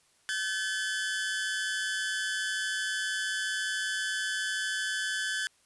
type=tone pair together; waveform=sawtooth; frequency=1531.5 / 1719 Hz; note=G6 / A6; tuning=-41 / -41 cents; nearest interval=major second; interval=200 cents; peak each=-29 / -29 dBFS; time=0.29-5.47 s; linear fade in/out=0 ms; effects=white hiss -66 dBFS RMS until 5.65 s + resampled to 24000 Hz